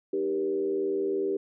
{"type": "tone with frequency modulation", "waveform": "sine", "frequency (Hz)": 392, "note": "G4", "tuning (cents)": 0, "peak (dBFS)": -25, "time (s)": [0.13, 1.37], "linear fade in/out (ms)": 5, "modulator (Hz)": 82.8, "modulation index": 0.8, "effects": []}